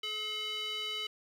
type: tone with band-pass filter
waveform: square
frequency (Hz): 428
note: A4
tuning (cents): -48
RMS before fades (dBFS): -37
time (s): 0.03-1.07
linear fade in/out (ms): 5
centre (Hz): 3100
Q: 4
effects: 10-bit